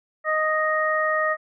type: harmonic tone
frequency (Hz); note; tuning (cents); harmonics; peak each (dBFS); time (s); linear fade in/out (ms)
622.3; D#5; 0; 1 / 2 / 3; -24 / -24 / -24; 0.24-1.37; 50
effects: none